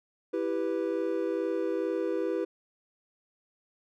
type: chord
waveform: triangle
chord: E minor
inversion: none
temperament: equal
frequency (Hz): 329.6 / 392 / 493.9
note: E4 / G4 / B4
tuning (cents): 0 / 0 / 0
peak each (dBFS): -30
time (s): 0.33-2.45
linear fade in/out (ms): 10
effects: none